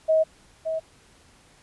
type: tone pair in turn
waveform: sine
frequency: 635 / 641.3 Hz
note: D#5 / E5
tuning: +35 / -48 cents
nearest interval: unison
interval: 17 cents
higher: second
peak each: -16 / -24 dBFS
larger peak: first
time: 0.08-0.24 / 0.65-0.8 s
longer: first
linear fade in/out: 20 ms
effects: pink hiss -56 dBFS RMS until 1.62 s + resampled to 24000 Hz